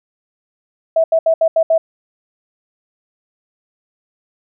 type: tone bursts at uneven times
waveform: sine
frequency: 651 Hz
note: E5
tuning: 22 cents flat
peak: -9 dBFS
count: 6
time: 0.96-1.04 / 1.12-1.19 / 1.26-1.34 / 1.41-1.48 / 1.56-1.63 / 1.7-1.78 s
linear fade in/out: 5 ms
effects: none